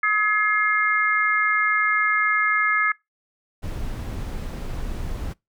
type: harmonic tone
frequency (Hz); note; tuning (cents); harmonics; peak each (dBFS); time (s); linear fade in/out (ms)
423.7; G#4; +35; 3 / 4 / 5; -22 / -22 / -22; 0.03-2.92; 5
type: noise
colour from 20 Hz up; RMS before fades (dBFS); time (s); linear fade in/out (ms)
brown; -29; 3.62-5.34; 20
effects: noise-tail reverb RT60 0.2 s tail -24 dB re dry